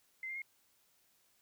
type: tone with pitch steps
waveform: sine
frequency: 2070 / 2109 / 2148 Hz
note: C7 / C7 / C7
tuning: -19 / +13 / +45 cents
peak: -39 dBFS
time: 0.23-0.419 s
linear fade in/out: 2 ms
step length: 63 ms
effects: white hiss -72 dBFS RMS until 1.41 s